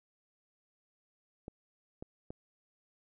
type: clicks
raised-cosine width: 2 ms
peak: -29 dBFS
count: 3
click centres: 1.481 / 2.025 / 2.305 s
effects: none